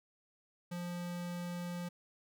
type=tone; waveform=square; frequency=175.3 Hz; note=F3; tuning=7 cents sharp; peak=-39 dBFS; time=0.71-1.89 s; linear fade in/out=10 ms; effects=none